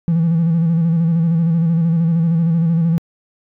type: tone with vibrato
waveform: triangle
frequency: 165.9 Hz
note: E3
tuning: 11 cents sharp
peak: -9 dBFS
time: 0.08-2.98 s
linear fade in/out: 0 ms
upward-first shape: square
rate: 13 Hz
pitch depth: 44 cents each way
effects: tanh soft clip ceiling -8 dBFS